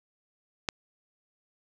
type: click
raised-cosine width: 0.2 ms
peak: -10 dBFS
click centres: 0.688 s
effects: none